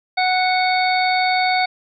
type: harmonic tone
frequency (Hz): 739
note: F#5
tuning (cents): -2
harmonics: 1 / 2 / 3 / 5 / 6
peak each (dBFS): -17 / -27 / -21 / -29 / -26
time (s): 0.17-1.66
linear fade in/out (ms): 10
effects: none